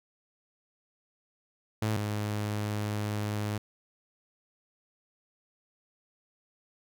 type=tone pair in turn; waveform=sawtooth; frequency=108.2 / 104.88 Hz; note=A2 / G#2; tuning=-29 / +17 cents; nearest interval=minor second; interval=54 cents; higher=first; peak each=-23 / -26 dBFS; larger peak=first; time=1.82-1.97 / 1.97-3.58 s; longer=second; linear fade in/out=5 ms; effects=none